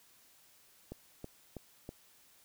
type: click train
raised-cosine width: 2 ms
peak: -29 dBFS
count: 4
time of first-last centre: 0.92-1.891 s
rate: 3.09 Hz
effects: white hiss -64 dBFS RMS until 2.44 s